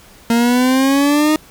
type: exponential sweep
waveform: 40% pulse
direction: up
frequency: 230.1 to 311.1 Hz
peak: -10 dBFS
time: 0.3-1.36 s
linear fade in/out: 2 ms
effects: pink hiss -44 dBFS RMS until 1.5 s